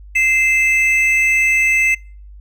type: tone pair together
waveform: triangle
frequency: 2079 / 2621 Hz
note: C7 / E7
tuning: -12 / -11 cents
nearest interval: major third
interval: 401 cents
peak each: -13 dBFS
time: 0.15-1.95 s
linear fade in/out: 10 ms
effects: noise-tail reverb RT60 0.4 s tail -25 dB re dry + added 50 Hz sine -35 dBFS peak until 2.4 s